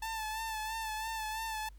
sawtooth tone with vibrato, 880 Hz, A5, in tune, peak -32 dBFS, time 0.02-1.69 s, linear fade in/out 5 ms, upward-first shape sine, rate 3 Hz, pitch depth 38 cents each way, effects added 50 Hz sine -50 dBFS peak until 1.78 s + pink hiss -70 dBFS RMS until 1.78 s

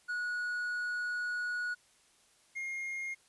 triangle tone pair in turn, 1459 / 2134 Hz, F#6 / C7, -25 / +34 cents, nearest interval perfect fifth, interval 659 cents, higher second, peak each -31 / -34 dBFS, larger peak first, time 0.08-1.75 / 2.55-3.15 s, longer first, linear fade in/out 20 ms, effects white hiss -66 dBFS RMS until 3.28 s + resampled to 24000 Hz

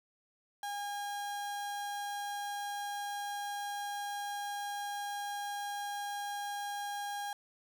35% pulse tone, 814 Hz, G#5, 35 cents flat, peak -35 dBFS, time 0.63-7.33 s, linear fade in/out 2 ms, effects none

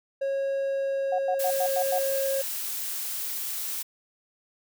triangle tone with pitch glide, 547 to 543.2 Hz, C#5 to C#5, -23 to -35 cents, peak -23 dBFS, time 0.21-2.42 s, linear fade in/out 10 ms, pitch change -12 cents, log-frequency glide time 0.57-1.71 s
sine tone bursts, 733 Hz, F#5, 16 cents flat, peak -25 dBFS, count 6, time 1.12-1.985 s, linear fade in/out 5 ms, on 65 ms, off 95 ms
blue noise, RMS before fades -32 dBFS, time 1.39-3.83 s, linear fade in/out 10 ms
effects none

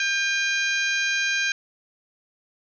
harmonic tone with a mistuned harmonic, 795 Hz, G5, 24 cents sharp, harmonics 2 / 3 / 4 / 5 / 6 / 7 / 8, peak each -24 / -26 / -33 / -32 / -38 / -38 / -34 dBFS, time 0-1.52 s, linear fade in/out 2 ms, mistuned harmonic 3, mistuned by +43 cents, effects none

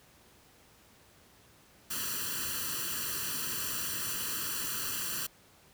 white noise with comb filter, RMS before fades -35 dBFS, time 1.9-5.27 s, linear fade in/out 10 ms, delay 0.68 ms, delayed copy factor +0.95, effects pink hiss -60 dBFS RMS until 5.73 s + high-pass 60 Hz 12 dB/octave

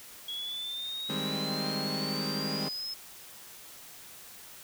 sine exponential sweep, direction up, 3322 to 5200 Hz, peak -34 dBFS, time 0.28-2.94 s, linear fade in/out 5 ms
sawtooth chord, Ab major seventh, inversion second, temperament equal, 155.56 / 196 / 207.7 / 261.6 Hz, Eb3 / G3 / Ab3 / C4, 0 / 0 / 0 / 0 cents, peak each -34 / -34 / -34 / -34 dBFS, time 1.09-2.69 s, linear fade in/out 10 ms
effects white hiss -49 dBFS RMS until 4.63 s

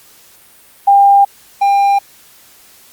sine / triangle tone pair in turn, 799 / 799 Hz, G5 / G5, +33 / +33 cents, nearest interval unison, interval 0 cents, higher neither, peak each -4 / -6 dBFS, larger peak first, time 0.87-1.25 / 1.61-1.99 s, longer neither, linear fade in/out 10 ms, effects white hiss -44 dBFS RMS until 2.92 s + Opus 48 kbps

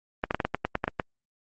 clicks, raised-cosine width 0.5 ms, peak -10 dBFS, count 11, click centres 0.239 / 0.309 / 0.346 / 0.402 / 0.45 / 0.546 / 0.65 / 0.754 / 0.841 / 0.879 / 0.998 s, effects Opus 24 kbps

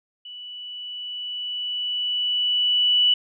sine tone with level ramp, 2960 Hz, F#7, in tune, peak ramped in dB -36 to -14 dBFS, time 0.25-3.14 s, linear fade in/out 5 ms, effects none

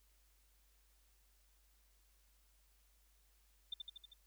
sine tone with echo, 3575 Hz, A7, 27 cents sharp, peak -39 dBFS, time 3.72-3.74 s, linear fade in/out 5 ms, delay 79 ms, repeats 5, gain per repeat -3 dB, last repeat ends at 4.135 s, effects added 50 Hz sine -70 dBFS peak until 4.26 s + white hiss -75 dBFS RMS until 4.26 s

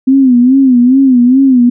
sine tone with vibrato, 256.4 Hz, C4, 35 cents flat, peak -3 dBFS, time 0.07-1.7 s, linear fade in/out 10 ms, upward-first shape sine, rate 2.4 Hz, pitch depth 110 cents each way, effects none

